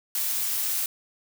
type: noise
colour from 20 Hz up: blue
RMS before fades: -27 dBFS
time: 0.15-0.86 s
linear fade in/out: 2 ms
effects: none